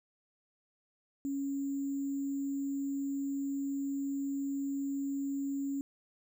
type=tone with sample-and-hold; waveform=sine; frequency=277.2 Hz; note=C#4; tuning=in tune; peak=-32 dBFS; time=1.25-5.81 s; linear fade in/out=0 ms; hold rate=7350 Hz; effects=none